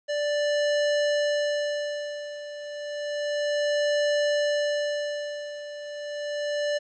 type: tone with tremolo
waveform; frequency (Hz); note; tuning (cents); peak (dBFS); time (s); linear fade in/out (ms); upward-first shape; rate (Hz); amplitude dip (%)
square; 587; D5; -1; -22; 0.08-6.79; 20; sine; 0.31; 80
effects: resampled to 16000 Hz + 10-bit